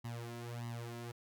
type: tone with flanger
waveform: sawtooth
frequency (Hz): 118.3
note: A#2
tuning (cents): +26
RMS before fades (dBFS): -44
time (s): 0.04-1.12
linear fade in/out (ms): 10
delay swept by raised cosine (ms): 1 to 3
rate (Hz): 1.6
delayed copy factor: +1
effects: none